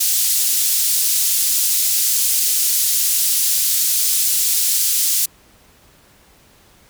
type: band-pass noise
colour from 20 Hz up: white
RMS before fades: -17 dBFS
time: 0-5.26 s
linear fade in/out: 10 ms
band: 4900 to 16000 Hz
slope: 12 dB/octave
effects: pink hiss -51 dBFS RMS until 6.89 s